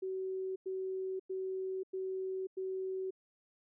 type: tone bursts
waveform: sine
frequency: 377.9 Hz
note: F#4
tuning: 37 cents sharp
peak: -35 dBFS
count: 5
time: 0.02-3.108 s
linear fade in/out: 10 ms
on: 540 ms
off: 97 ms
effects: none